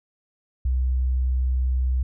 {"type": "tone", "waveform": "sine", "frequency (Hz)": 63.7, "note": "C2", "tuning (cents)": -46, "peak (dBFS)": -19, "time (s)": [0.65, 2.03], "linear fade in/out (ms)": 5, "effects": []}